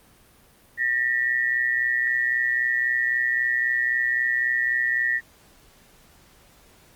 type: tone pair together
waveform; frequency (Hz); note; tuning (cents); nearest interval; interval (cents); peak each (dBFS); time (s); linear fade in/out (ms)
sine; 1803.2 / 1927; A6 / B6; +42 / -43; minor second; 115; -23; 0.77-5.21; 50
effects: pink hiss -55 dBFS RMS until 6.95 s + Opus 32 kbps

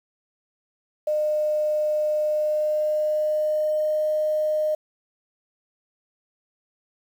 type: tone with pitch glide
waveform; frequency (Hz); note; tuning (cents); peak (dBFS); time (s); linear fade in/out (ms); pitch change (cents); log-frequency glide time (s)
sine; 607 to 613.7; D#5 to D#5; -43 to -24; -20; 1.07-4.75; 5; +19; 2.24-4.07
effects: 8-bit

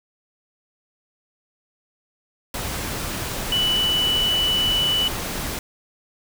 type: tone in noise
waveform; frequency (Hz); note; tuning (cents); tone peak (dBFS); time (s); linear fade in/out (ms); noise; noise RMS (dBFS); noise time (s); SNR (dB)
sine; 2969; F#7; +5; -18; 3.52-5.08; 2; pink; -28; 2.54-5.59; +7
effects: none

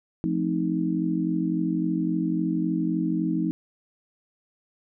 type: chord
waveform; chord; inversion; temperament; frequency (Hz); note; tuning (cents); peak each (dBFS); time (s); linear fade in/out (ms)
sine; F dominant seventh; none; just; 174.61 / 218.3 / 261.9 / 314.3; F3 / A3 / C4 / Eb4; 0 / -13 / +2 / +18; -27 / -31 / -30 / -26; 0.24-3.51; 0
effects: none

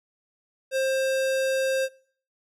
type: tone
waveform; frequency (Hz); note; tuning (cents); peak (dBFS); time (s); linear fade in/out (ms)
square; 530; C5; +22; -23; 0.71-1.89; 50
effects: noise-tail reverb RT60 0.5 s tail -22 dB re dry + low-pass 12000 Hz 12 dB/octave

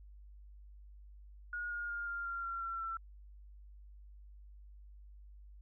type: tone with pitch steps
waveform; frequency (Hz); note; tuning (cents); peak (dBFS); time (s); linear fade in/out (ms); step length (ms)
sine; 1439 / 1424.9 / 1411 / 1397.2 / 1383.6 / 1370.1 / 1356.7 / 1343.4; F#6 / F6 / F6 / F6 / F6 / F6 / E6 / E6; -49 / +34 / +17 / 0 / -17 / -34 / +49 / +32; -37; 1.53-2.97; 2; 180
effects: added 50 Hz sine -52 dBFS peak until 5.61 s

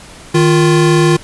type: tone pair together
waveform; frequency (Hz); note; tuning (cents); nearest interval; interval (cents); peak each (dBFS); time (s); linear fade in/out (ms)
square; 155.56 / 349.2; D#3 / F4; 0 / 0; octave + major second; 1400; -11; 0.34-1.17; 10
effects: pink hiss -36 dBFS RMS until 1.23 s + resampled to 24000 Hz

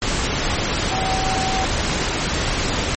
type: tone in noise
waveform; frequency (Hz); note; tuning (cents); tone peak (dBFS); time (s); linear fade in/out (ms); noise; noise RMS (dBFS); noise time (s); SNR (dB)
sine; 760; F#5; +46; -22; 0.91-1.65; 2; pink; -21; 0.02-2.95; -4
effects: MP3 32 kbps

